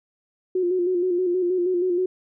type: tone with vibrato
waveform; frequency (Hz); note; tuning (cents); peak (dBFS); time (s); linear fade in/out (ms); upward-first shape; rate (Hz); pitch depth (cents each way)
sine; 359.9; F#4; -48; -19; 0.55-2.06; 5; square; 6.3; 45
effects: none